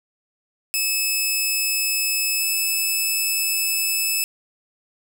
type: tone pair in turn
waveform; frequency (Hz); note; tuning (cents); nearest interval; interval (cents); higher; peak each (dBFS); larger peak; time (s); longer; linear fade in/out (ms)
10% pulse; 2600 / 2609; E7 / E7; -24 / -18; unison; 6; second; -11; neither; 0.74-2.4 / 2.4-4.24; second; 0
effects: none